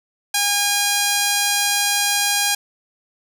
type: tone with band-pass filter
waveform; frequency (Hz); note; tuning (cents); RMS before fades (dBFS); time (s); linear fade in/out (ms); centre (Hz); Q
sawtooth; 814; G#5; -35; -19; 0.34-2.55; 5; 7900; 0.56
effects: none